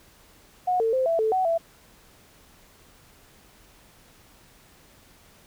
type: tone with pitch steps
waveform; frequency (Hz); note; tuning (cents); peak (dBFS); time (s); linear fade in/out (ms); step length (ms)
sine; 728 / 450.5 / 520 / 664 / 439 / 749 / 666; F#5 / A4 / C5 / E5 / A4 / F#5 / E5; -28 / +41 / -11 / +12 / -4 / +21 / +18; -20; 0.67-1.58; 10; 130
effects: pink hiss -55 dBFS RMS until 5.46 s